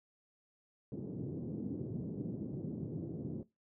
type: band-pass noise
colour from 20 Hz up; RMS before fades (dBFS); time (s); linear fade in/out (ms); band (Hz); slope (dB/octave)
pink; -41; 0.92-3.43; 2; 120 to 360; 24
effects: noise-tail reverb RT60 0.2 s tail -19 dB re dry

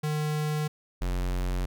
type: tone pair in turn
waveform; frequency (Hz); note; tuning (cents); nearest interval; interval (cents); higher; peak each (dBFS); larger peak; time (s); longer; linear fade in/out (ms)
square; 151.8 / 45.13; D#3 / F#1; -42 / -42; octave + major sixth; 2100; first; -27; neither; 0.03-0.68 / 1.01-1.66; neither; 10
effects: none

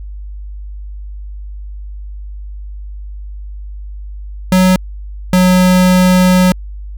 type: tone pair in turn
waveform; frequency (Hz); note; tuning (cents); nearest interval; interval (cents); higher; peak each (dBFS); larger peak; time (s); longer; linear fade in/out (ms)
square; 185 / 183.09; F#3 / F#3; 0 / -18; unison; 18; first; -7; neither; 4.52-4.76 / 5.33-6.52; second; 2
effects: added 50 Hz sine -24 dBFS peak until 6.97 s

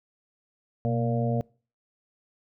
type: harmonic tone with a mistuned harmonic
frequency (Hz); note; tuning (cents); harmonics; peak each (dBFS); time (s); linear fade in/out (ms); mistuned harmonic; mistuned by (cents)
116.54; A#2; 0; 1 / 2 / 4 / 5 / 6; -26 / -29 / -32 / -33 / -34; 0.85-1.41; 0; 1; +88
effects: noise-tail reverb RT60 0.4 s tail -25 dB re dry

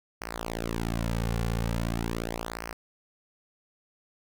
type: tone with flanger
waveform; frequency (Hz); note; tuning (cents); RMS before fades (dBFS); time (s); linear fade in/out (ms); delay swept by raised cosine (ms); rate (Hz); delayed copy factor
sawtooth; 57; A#1; -38; -31; 0.21-2.73; 5; 0.27 to 3.17; 0.41; -0.9
effects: none

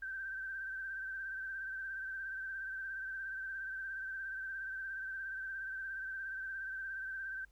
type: tone with vibrato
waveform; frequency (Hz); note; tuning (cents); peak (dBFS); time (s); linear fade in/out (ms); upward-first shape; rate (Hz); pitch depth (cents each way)
sine; 1559; G6; -10; -39; 0.02-7.45; 5; sine; 17; 38
effects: added 50 Hz sine -63 dBFS peak until 7.51 s + pink hiss -75 dBFS RMS until 7.51 s

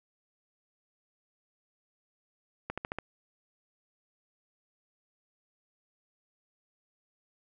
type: accelerating click train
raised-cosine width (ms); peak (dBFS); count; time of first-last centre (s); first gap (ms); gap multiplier
0.5; -19; 5; 2.7-2.986; 76; 0.96
effects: none

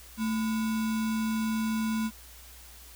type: tone with sample-and-hold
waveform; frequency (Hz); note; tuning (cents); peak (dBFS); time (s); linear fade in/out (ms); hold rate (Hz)
sine; 221.1; A3; +9; -26; 0.17-2.11; 50; 1225
effects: added 60 Hz sine -51 dBFS peak until 2.95 s + white hiss -51 dBFS RMS until 2.95 s

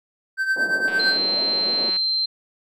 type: tone with tremolo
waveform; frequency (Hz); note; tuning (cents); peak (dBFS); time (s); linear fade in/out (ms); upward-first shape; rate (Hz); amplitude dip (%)
triangle; 1551; G6; -19; -14; 0.37-1.18; 50; triangle; 8.8; 75
type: band-pass noise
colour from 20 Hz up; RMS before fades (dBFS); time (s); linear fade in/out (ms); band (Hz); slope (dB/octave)
white; -33; 0.56-1.9; 2; 210 to 680; 24
type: click train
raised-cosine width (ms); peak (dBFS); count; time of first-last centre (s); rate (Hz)
0.3; -21; 203; 0.88-1.966; 186
type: tone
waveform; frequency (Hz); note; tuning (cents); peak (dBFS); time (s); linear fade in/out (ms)
sine; 4125; C8; -25; -19; 0.99-2.26; 10
effects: none

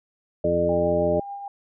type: harmonic tone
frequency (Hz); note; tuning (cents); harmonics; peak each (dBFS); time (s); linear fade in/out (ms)
86.2; F2; -22; 1 / 2 / 3 / 4 / 5 / 7; -32 / -29 / -32 / -28 / -26 / -21; 0.44-1.2; 5
type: tone with tremolo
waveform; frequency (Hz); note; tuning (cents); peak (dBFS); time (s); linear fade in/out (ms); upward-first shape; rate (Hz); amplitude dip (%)
sine; 802; G5; +39; -30; 0.69-1.48; 2; triangle; 6.7; 40
effects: none

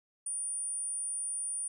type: tone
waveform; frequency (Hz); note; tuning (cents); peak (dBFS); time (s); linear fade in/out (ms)
sine; 9370; D9; -5; -33; 0.26-1.68; 5
effects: none

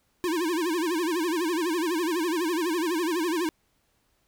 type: tone with vibrato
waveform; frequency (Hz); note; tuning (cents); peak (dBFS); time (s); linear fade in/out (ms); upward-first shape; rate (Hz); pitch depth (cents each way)
square; 335.2; E4; +29; -25; 0.24-3.49; 0; sine; 12; 150
effects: pink hiss -70 dBFS RMS until 4.27 s

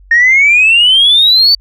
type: exponential sweep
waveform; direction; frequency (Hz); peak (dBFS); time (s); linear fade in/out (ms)
sine; up; 1830 to 4589; -3; 0.11-1.55; 5
effects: tanh soft clip ceiling 0 dBFS + added 47 Hz sine -37 dBFS peak until 1.6 s

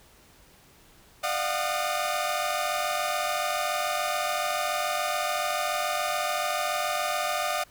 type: tone cluster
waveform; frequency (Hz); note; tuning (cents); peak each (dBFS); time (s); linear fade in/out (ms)
sawtooth; 602 / 696 / 743 / 1224; D5 / F5 / F#5 / D#6; +43 / -6 / +7 / -29; -28; 1.23-7.64; 10
effects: pink hiss -56 dBFS RMS until 7.7 s

